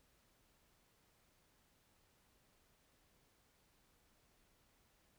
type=silence; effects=pink hiss -74 dBFS RMS until 5.18 s